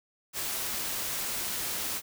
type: noise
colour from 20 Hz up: white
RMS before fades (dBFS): -33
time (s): 0.33-2.02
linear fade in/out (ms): 50
effects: none